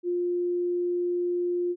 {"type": "tone", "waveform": "sine", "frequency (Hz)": 352.6, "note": "F4", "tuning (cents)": 17, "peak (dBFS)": -24, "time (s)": [0.03, 1.76], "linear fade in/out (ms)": 50, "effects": []}